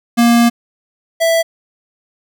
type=tone pair in turn; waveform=square; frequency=235.6 / 660.4 Hz; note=A#3 / E5; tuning=+19 / +3 cents; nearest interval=octave + tritone; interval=1784 cents; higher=second; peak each=-8 / -11 dBFS; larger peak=first; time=0.17-0.5 / 1.2-1.43 s; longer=first; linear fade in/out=20 ms; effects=none